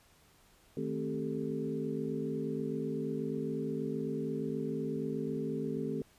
sine tone cluster, 155.1 / 219.1 / 265.7 / 391.7 / 439.9 Hz, D#3 / A3 / C4 / G4 / A4, -5 / -7 / +27 / -1 / 0 cents, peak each -40 / -39 / -38 / -39 / -40 dBFS, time 0.77-6.02 s, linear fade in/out 2 ms, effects pink hiss -64 dBFS RMS until 6.18 s + resampled to 32000 Hz

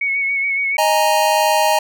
sine tone with vibrato, 2217 Hz, C#7, in tune, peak -16 dBFS, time 0.01-0.77 s, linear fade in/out 5 ms, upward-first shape sine, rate 7.1 Hz, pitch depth 29 cents each way
square chord, D# suspended fourth, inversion none, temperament equal, 622.3 / 830.6 / 932.3 Hz, D#5 / G#5 / A#5, 0 / 0 / 0 cents, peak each -18 dBFS, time 0.78-1.79 s, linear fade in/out 5 ms
effects none

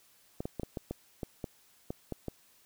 clicks, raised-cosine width 2 ms, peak -22 dBFS, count 11, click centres 0.405 / 0.455 / 0.597 / 0.633 / 0.772 / 0.91 / 1.232 / 1.442 / 1.905 / 2.123 / 2.283 s, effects white hiss -64 dBFS RMS until 2.65 s

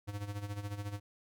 square tone with tremolo, 102.2 Hz, G#2, 27 cents flat, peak -36 dBFS, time 0.07-1 s, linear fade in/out 20 ms, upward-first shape sine, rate 14 Hz, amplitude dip 70%, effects none

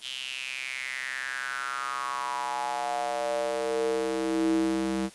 square tone with high-pass filter sweep, 65.2 Hz, C2, 5 cents flat, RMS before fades -30 dBFS, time 0.01-5.1 s, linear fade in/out 50 ms, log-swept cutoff 3200 to 240 Hz, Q 6, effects white hiss -51 dBFS RMS until 5.14 s + resampled to 24000 Hz

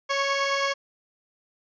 15% pulse tone pair together, 554.4 / 1099.6 Hz, C#5 / C#6, 0 / -14 cents, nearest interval octave, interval 1186 cents, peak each -18 / -22 dBFS, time 0.09-0.74 s, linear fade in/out 20 ms, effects resampled to 16000 Hz

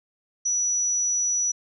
sine tone, 5890 Hz, F#8, 9 cents flat, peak -21 dBFS, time 0.45-1.52 s, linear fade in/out 10 ms, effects none

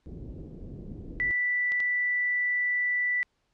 pink low-pass noise, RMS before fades -41 dBFS, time 0.06-1.31 s, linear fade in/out 0 ms, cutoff 410 Hz, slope 24 dB/octave
sine tone, 1972 Hz, B6, 3 cents flat, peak -24 dBFS, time 1.2-3.23 s, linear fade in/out 0 ms
clicks, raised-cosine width 0.2 ms, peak -24 dBFS, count 2, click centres 1.72 / 1.803 s
effects pink hiss -74 dBFS RMS until 3.53 s + low-pass 6000 Hz 12 dB/octave

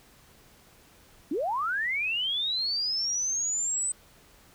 sine linear sweep, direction up, 256.2 to 8130 Hz, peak -26 dBFS, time 1.31-3.92 s, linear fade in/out 5 ms, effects pink hiss -57 dBFS RMS until 4.54 s

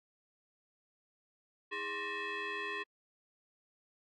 sine tone with frequency modulation, 410.5 Hz, G#4, 20 cents flat, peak -35 dBFS, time 1.71-2.84 s, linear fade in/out 20 ms, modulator 733 Hz, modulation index 3.5, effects tanh soft clip ceiling -32 dBFS + AAC 64 kbps

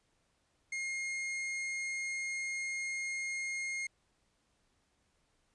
45% pulse tone, 2138 Hz, C7, 37 cents sharp, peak -35 dBFS, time 0.72-3.87 s, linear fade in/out 5 ms, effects pink hiss -75 dBFS RMS until 5.54 s + resampled to 22050 Hz

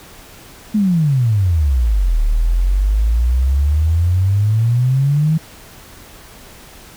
sine exponential two-way sweep, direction down then up, 220 to 36.84 to 161.7 Hz, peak -11 dBFS, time 0.74-5.38 s, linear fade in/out 10 ms, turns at 2.22 s, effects pink hiss -40 dBFS RMS until 6.96 s

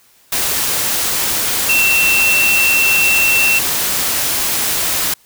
sine tone in noise, 2698 Hz, E7, 40 cents sharp, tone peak -11 dBFS, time 1.69-3.59 s, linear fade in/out 5 ms, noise white, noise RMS -17 dBFS, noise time 0.32-5.14 s, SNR +3 dB, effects white hiss -51 dBFS RMS until 5.25 s

